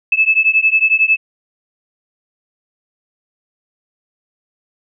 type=beating tone pair; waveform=sine; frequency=2606 / 2617 Hz; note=E7 / E7; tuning=-20 / -13 cents; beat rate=11 Hz; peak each=-13 / -13 dBFS; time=0.12-1.17 s; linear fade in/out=5 ms; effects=none